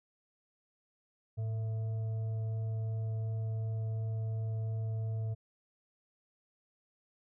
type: tone with frequency modulation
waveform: sine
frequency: 109.7 Hz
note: A2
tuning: 5 cents flat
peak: -32 dBFS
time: 1.37-5.35 s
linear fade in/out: 20 ms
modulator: 559 Hz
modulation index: 0.2
effects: none